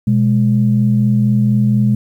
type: tone pair together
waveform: sine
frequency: 123.5 / 207.7 Hz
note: B2 / G#3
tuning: 0 / 0 cents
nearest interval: major sixth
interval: 900 cents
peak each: -12 dBFS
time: 0.07-1.95 s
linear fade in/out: 5 ms
effects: tanh soft clip ceiling -2 dBFS + 8-bit